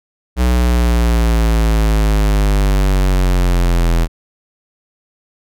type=linear sweep; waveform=square; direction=down; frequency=62.1 to 41.36 Hz; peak=-11 dBFS; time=0.36-4.08 s; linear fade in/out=50 ms; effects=none